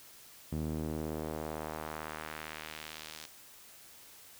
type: tone with band-pass filter sweep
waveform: sawtooth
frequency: 77.78 Hz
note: D#2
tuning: in tune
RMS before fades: -40 dBFS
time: 0.52-3.26 s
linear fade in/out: 5 ms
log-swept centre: 200 to 5300 Hz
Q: 1
effects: white hiss -55 dBFS RMS until 4.39 s